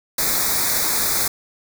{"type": "band-stop noise", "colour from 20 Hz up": "white", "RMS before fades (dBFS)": -20, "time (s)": [0.18, 1.28], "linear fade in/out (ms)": 5, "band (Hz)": [2400, 3600], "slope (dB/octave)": 96, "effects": []}